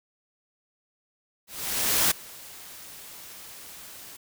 white noise with ADSR envelope, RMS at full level -21 dBFS, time 1.47-4.17 s, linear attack 640 ms, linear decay 9 ms, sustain -23 dB, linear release 11 ms, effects none

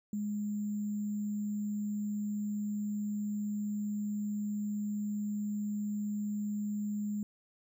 sine tone with sample-and-hold, 207.7 Hz, G#3, in tune, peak -32 dBFS, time 0.13-7.23 s, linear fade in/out 2 ms, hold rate 7350 Hz, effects none

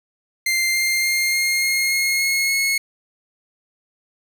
sawtooth tone with pitch steps, 2093 / 2105 / 2117 / 2130 / 2142 / 2154 / 2167 / 2179 Hz, C7 / C7 / C7 / C7 / C7 / C7 / C#7 / C#7, 0 / +10 / +20 / +30 / +40 / +50 / -40 / -30 cents, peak -14 dBFS, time 0.46-2.78 s, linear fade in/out 5 ms, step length 290 ms, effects 8-bit

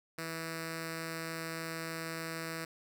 5% pulse tone with notch filter, 163.3 Hz, E3, 16 cents flat, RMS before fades -40 dBFS, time 0.18-2.65 s, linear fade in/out 5 ms, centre 870 Hz, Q 1.6, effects none

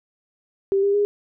sine tone with pitch steps, 392 / 400.9 / 410.1 Hz, G4 / G4 / G#4, 0 / +39 / -22 cents, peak -16 dBFS, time 0.72-1.05 s, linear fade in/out 0 ms, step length 110 ms, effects none

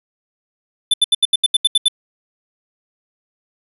square tone bursts, 3520 Hz, A7, in tune, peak -10 dBFS, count 10, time 0.91-1.883 s, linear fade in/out 5 ms, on 28 ms, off 77 ms, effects resampled to 32000 Hz

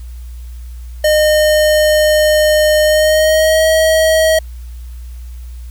square tone with pitch glide, 611 to 636.9 Hz, D#5 to D#5, -32 to +40 cents, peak -9 dBFS, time 1.04-4.39 s, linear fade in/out 5 ms, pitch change +72 cents, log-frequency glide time 2.83-3.67 s, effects added 60 Hz sine -26 dBFS peak until 5.7 s + white hiss -48 dBFS RMS until 5.7 s

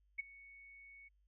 sine tone with ADSR envelope, 2220 Hz, C#7, 2 cents sharp, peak -34 dBFS, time 0.18-1.09 s, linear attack 16 ms, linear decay 15 ms, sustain -21 dB, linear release 18 ms, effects added 50 Hz sine -70 dBFS peak until 1.27 s

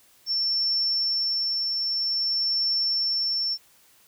sine tone with tremolo, 5410 Hz, E8, 44 cents sharp, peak -21 dBFS, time 0.26-3.58 s, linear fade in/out 50 ms, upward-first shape triangle, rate 0.51 Hz, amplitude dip 30%, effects white hiss -58 dBFS RMS until 4.07 s

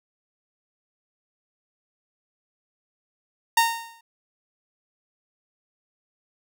sawtooth tone with exponential decay, 921 Hz, A#5, 21 cents flat, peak -10 dBFS, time 3.57-4.01 s, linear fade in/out 5 ms, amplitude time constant 94 ms, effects none

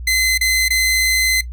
sawtooth tone with dropouts, 2051 Hz, C7, 35 cents flat, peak -10 dBFS, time 0.07-1.41 s, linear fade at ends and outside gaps 5 ms, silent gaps 0.378-0.41 / 0.684-0.704 s, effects noise-tail reverb RT60 0.1 s tail -17 dB re dry + added 60 Hz sine -26 dBFS peak until 1.52 s

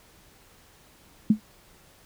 sine tone with exponential decay, 214.2 Hz, A3, 46 cents flat, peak -11 dBFS, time 1.3-1.4 s, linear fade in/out 5 ms, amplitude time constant 20 ms, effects pink hiss -56 dBFS RMS until 2.05 s

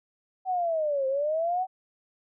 sine linear two-way sweep, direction down then up, 761 to 523.3 to 761 Hz, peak -24 dBFS, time 0.45-1.67 s, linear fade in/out 50 ms, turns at 1.07 s, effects none

